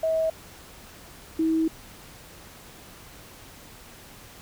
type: tone pair in turn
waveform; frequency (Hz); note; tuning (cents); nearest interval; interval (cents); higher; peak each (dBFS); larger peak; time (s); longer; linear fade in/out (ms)
sine; 643 / 321.5; E5 / E4; -43 / -43; octave; 1200; first; -21 / -20; second; 0.03-0.3 / 1.39-1.68; second; 5
effects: pink hiss -47 dBFS RMS until 4.41 s